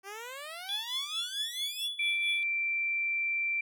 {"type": "exponential sweep", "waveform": "10% pulse", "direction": "up", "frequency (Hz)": [380, 2890], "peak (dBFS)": -32, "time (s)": [0.03, 1.89], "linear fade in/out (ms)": 50}
{"type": "tone with tremolo", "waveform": "triangle", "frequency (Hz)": 3423, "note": "A7", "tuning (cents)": -48, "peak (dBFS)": -28, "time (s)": [0.69, 2.43], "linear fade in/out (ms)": 0, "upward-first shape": "triangle", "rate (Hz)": 4.5, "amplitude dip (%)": 85}
{"type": "tone", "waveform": "sine", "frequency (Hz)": 2349, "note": "D7", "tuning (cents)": 0, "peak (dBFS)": -28, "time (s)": [1.99, 3.61], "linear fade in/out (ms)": 5}
{"effects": []}